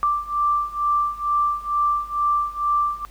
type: beating tone pair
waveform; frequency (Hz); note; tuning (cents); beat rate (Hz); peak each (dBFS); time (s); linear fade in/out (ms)
sine; 1174.7 / 1176.9; D6 / D6; 0 / +3; 2.2; -23 / -21; 0.03-3.05; 0
effects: added 50 Hz sine -43 dBFS peak until 3.1 s + pink hiss -52 dBFS RMS until 3.1 s